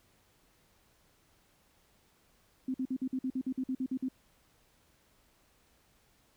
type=tone bursts; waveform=sine; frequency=259.8 Hz; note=C4; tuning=12 cents flat; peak=-30 dBFS; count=13; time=2.68-4.086 s; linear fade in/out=5 ms; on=62 ms; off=50 ms; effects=pink hiss -68 dBFS RMS until 6.36 s